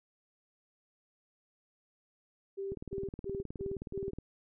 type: tone bursts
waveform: sine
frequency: 392 Hz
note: G4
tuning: in tune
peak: -35 dBFS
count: 5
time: 2.57-4.11 s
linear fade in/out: 20 ms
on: 180 ms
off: 160 ms
type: click train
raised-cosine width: 3 ms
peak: -28 dBFS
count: 29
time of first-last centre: 2.72-4.186 s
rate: 19.1 Hz
effects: none